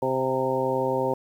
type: harmonic tone with a mistuned harmonic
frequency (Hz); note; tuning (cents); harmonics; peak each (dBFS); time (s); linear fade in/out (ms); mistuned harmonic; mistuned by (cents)
131; C3; +2; 1 / 2 / 3 / 4 / 5 / 6 / 7; -34 / -32 / -28 / -26 / -35 / -34 / -29; 0.02-1.14; 5; 6; +18
effects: 9-bit